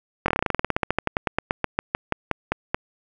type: slowing click train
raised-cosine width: 0.5 ms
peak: -5 dBFS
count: 29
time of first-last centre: 0.26-2.745 s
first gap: 22 ms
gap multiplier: 1.09
effects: none